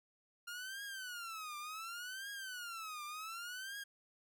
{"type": "tone with vibrato", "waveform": "sawtooth", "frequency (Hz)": 1396.9, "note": "F6", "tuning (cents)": 0, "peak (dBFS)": -40, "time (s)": [0.47, 3.84], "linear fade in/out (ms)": 10, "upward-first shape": "triangle", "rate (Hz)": 0.68, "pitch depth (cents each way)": 290, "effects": []}